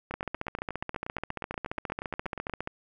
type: two click trains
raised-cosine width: 0.5 ms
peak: -17 / -20 dBFS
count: 38 / 21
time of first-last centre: 0.14-2.674 / 0.11-2.497 s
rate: 14.6 / 8.38 Hz
effects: none